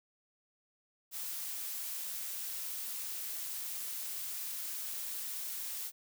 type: noise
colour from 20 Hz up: blue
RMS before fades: -40 dBFS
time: 1.11-5.92 s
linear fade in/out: 50 ms
effects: none